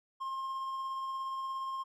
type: tone with tremolo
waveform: triangle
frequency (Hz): 1065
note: C6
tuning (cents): +30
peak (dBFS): -32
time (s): 0.2-1.84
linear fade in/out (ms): 20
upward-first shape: triangle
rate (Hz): 17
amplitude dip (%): 25
effects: none